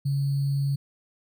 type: tone with sample-and-hold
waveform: sine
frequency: 139.5 Hz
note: C#3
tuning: 11 cents sharp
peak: -22 dBFS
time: 0.05-0.76 s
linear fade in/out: 10 ms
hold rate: 4410 Hz
effects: none